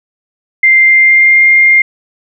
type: tone with pitch glide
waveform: sine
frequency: 2093 to 2114 Hz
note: C7 to C7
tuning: 0 to +17 cents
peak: -3 dBFS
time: 0.63-1.82 s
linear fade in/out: 5 ms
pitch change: +17 cents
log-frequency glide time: 0.79-1.44 s
effects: none